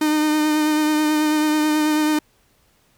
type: tone with vibrato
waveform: 45% pulse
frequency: 305.2 Hz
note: D#4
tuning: 33 cents flat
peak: -16 dBFS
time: 0.01-2.19 s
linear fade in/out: 5 ms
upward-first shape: triangle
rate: 9.2 Hz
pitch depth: 24 cents each way
effects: pink hiss -60 dBFS RMS until 2.97 s